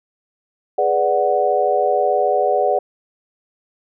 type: chord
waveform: sine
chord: G# half-diminished seventh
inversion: none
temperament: equal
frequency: 415.3 / 493.9 / 587.3 / 740 Hz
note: G#4 / B4 / D5 / F#5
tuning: 0 / 0 / 0 / 0 cents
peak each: -21 / -21 / -19 / -18 dBFS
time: 0.78-2.79 s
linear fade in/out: 5 ms
effects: none